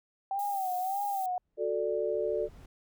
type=tone with vibrato; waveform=sine; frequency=769 Hz; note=G5; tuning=33 cents flat; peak=-29 dBFS; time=0.31-1.38 s; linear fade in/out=2 ms; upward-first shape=sine; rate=1.7 Hz; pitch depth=100 cents each way
type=noise; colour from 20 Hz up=violet; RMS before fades=-45 dBFS; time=0.39-1.26 s; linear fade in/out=2 ms
type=noise with exponential growth; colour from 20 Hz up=brown; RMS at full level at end=-47 dBFS; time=1.14-2.66 s; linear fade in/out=5 ms; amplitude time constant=330 ms
type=chord; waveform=sine; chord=D major; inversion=first; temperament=just; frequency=367.1 / 440.5 / 587.3 Hz; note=F#4 / A4 / D5; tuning=-14 / +2 / 0 cents; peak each=-34 / -31 / -32 dBFS; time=1.57-2.49 s; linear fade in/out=50 ms
effects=none